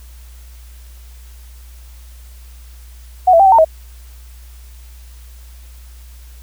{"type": "tone with pitch steps", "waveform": "sine", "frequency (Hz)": [738, 666, 782, 764, 909, 638], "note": ["F#5", "E5", "G5", "G5", "A#5", "D#5"], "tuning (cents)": [-5, 18, -4, -45, -44, 43], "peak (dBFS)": -5, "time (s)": [3.27, 3.648], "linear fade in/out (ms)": 10, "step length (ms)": 63, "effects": ["added 60 Hz sine -35 dBFS peak until 6.42 s", "white hiss -48 dBFS RMS until 6.42 s"]}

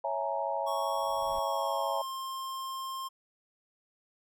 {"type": "chord", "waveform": "sine", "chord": "A# half-diminished seventh", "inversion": "first", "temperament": "equal with one note detuned", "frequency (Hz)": [554.4, 659.3, 839.3, 932.3], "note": ["C#5", "E5", "G#5", "A#5"], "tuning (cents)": [0, 0, 18, 0], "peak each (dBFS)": -35, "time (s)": [0.04, 2.02], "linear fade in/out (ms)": 5}
{"type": "noise with exponential growth", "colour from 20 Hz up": "brown", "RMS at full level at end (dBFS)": -47, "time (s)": [0.56, 1.39], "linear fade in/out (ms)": 5, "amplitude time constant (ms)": 180}
{"type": "tone with pitch glide", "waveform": "square", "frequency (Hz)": [1107, 1060.1], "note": ["C#6", "C6"], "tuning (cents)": [-3, 22], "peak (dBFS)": -36, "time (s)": [0.66, 3.09], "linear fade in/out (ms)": 20, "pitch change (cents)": -75, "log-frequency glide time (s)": [1.36, 2.03]}
{"effects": []}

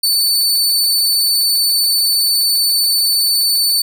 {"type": "tone", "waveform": "sawtooth", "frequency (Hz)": 4507, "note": "C#8", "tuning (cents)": 28, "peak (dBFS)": -9, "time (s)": [0.03, 3.82], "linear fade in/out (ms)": 5, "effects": []}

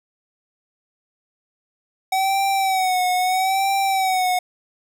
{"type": "tone with vibrato", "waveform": "square", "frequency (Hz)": 756, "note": "F#5", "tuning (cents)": 37, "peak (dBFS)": -18, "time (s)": [2.12, 4.39], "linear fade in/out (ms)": 5, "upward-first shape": "sine", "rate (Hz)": 0.77, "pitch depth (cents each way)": 64, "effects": []}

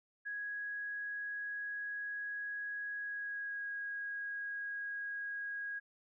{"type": "tone with pitch glide", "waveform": "sine", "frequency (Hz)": [1661.2, 1645], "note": ["G#6", "G#6"], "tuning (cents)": [0, -17], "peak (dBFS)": -38, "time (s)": [0.25, 5.8], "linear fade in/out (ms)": 20, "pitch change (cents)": -17, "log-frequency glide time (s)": [2.96, 3.67], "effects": []}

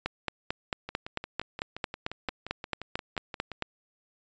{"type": "two click trains", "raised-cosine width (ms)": 0.3, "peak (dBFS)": [-21, -13], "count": [16, 17], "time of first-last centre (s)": [[0.89, 3.517], [0.06, 3.623]], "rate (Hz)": [5.71, 4.49], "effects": ["resampled to 16000 Hz"]}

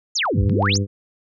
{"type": "exponential two-way sweep", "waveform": "sine", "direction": "down then up", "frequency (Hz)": [7459, 54.3, 7459], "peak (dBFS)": -18, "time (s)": [0.15, 0.78], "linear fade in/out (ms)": 10, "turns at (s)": 0.43}
{"type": "clicks", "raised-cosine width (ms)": 0.3, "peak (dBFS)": -24, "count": 6, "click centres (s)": [0.255, 0.496, 0.625, 0.66, 0.697, 0.755]}
{"type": "harmonic tone", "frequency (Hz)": 99.8, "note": "G2", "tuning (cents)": 32, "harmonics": [1, 2, 3, 4, 5], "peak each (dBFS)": [-19, -25, -29, -31, -33], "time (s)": [0.33, 0.87], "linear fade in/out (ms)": 50}
{"effects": []}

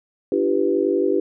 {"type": "chord", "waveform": "sine", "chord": "G dominant seventh", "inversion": "second", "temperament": "equal with one note detuned", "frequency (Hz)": [293.7, 340.9, 392, 493.9], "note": ["D4", "F4", "G4", "B4"], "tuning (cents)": [0, -42, 0, 0], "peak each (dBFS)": [-24, -22, -20, -24], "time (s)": [0.32, 1.2], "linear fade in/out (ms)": 2, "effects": []}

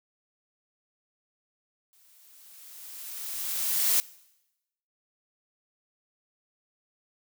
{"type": "noise with exponential growth", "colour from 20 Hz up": "blue", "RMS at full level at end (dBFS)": -22, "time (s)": [1.93, 4], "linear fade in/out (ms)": 0, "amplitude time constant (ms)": 450, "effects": ["noise-tail reverb RT60 0.9 s tail -21 dB re dry"]}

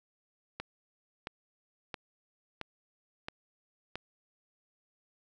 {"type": "click train", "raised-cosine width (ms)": 0.3, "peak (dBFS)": -21, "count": 6, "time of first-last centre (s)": [0.6, 3.956], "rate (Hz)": 1.49, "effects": []}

